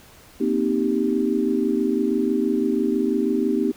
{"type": "chord", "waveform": "sine", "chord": "C minor seventh", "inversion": "third", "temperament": "equal with one note detuned", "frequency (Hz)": [235.5, 261.6, 311.1, 392], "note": ["Bb3", "C4", "Eb4", "G4"], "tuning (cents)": [18, 0, 0, 0], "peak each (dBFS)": -24, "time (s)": [0.4, 3.72], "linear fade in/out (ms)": 10, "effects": ["pink hiss -49 dBFS RMS until 3.76 s"]}